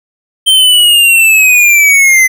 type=linear sweep; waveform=square; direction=down; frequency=3136 to 2031 Hz; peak=-4 dBFS; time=0.46-2.28 s; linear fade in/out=20 ms; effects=none